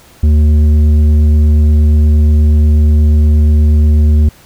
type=tone with tanh clipping; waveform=sine; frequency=75.7 Hz; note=D#2; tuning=47 cents flat; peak=-6 dBFS; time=0.23-4.29 s; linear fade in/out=5 ms; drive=8 dB; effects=pink hiss -42 dBFS RMS until 4.45 s